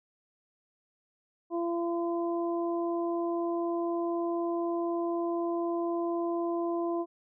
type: harmonic tone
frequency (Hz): 340.5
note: F4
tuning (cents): -44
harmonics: 1 / 2 / 3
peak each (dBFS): -29 / -35 / -39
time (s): 1.5-7.06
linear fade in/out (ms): 50
effects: none